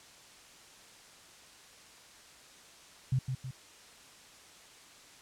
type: tone with echo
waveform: sine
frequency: 130 Hz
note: C3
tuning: 11 cents flat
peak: -25 dBFS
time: 3.12-3.19 s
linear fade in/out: 5 ms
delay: 160 ms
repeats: 2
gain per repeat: -6 dB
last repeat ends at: 3.51 s
effects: white hiss -55 dBFS RMS until 5.21 s + low-pass 8000 Hz 12 dB/octave